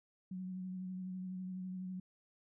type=tone with vibrato; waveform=sine; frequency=185 Hz; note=F#3; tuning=in tune; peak=-40 dBFS; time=0.31-2 s; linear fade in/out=5 ms; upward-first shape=triangle; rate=12 Hz; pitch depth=28 cents each way; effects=none